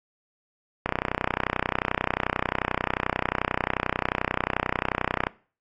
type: click train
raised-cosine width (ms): 0.5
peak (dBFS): -8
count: 139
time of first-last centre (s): 0.86-5.269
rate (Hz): 31.3
effects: noise-tail reverb RT60 0.4 s tail -20 dB re dry + AAC 48 kbps